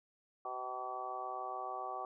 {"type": "harmonic tone with a mistuned harmonic", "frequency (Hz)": 127, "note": "B2", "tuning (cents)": 49, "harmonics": [3, 4, 5, 6, 7, 8, 9], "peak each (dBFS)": [-50, -51, -48, -42, -51, -54, -43], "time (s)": [0.45, 2.05], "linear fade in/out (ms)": 2, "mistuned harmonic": 8, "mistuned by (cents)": -40, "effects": []}